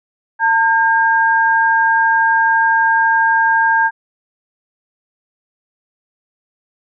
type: tone pair together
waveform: sine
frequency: 903 / 1606.5 Hz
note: A5 / G6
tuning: +45 / +42 cents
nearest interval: minor seventh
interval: 997 cents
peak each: -13 dBFS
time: 0.39-3.91 s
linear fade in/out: 50 ms
effects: none